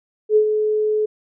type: tone with ADSR envelope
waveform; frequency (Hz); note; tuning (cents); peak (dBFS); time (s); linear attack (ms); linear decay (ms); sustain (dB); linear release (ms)
sine; 427.7; A4; -49; -9; 0.29-1.06; 70; 86; -7; 10
effects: none